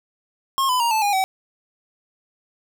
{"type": "tone with pitch steps", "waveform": "square", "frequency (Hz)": [1077, 1004.9, 937.6, 874.8, 816.2, 761.6], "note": ["C6", "B5", "A#5", "A5", "G#5", "F#5"], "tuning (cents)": [50, 30, 10, -10, -30, 50], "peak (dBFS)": -18, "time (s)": [0.58, 1.24], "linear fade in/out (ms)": 0, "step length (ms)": 110, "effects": []}